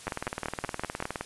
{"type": "two click trains", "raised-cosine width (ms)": 0.5, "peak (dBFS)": [-16, -15], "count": [23, 6], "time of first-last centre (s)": [[0.07, 1.21], [0.08, 1.025]], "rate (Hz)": [19.3, 5.29], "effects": ["white hiss -47 dBFS RMS until 1.25 s", "resampled to 24000 Hz"]}